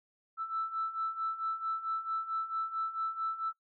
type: beating tone pair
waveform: sine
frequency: 1318.5 / 1323 Hz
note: E6 / E6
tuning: 0 / +6 cents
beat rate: 4.5 Hz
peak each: -37 / -33 dBFS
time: 0.37-3.53 s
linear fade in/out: 50 ms
effects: noise-tail reverb RT60 0.1 s tail -19 dB re dry + tanh soft clip ceiling -25 dBFS